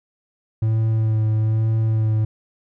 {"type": "tone with vibrato", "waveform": "triangle", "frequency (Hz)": 110, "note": "A2", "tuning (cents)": 0, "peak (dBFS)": -14, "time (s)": [0.62, 2.25], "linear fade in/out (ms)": 5, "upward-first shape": "sine", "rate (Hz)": 1.1, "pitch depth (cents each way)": 20, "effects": []}